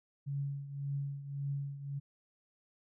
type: tone with tremolo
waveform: sine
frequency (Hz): 140.4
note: C#3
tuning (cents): +22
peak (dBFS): -32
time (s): 0.26-2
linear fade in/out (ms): 20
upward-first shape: triangle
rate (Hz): 1.8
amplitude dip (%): 75
effects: none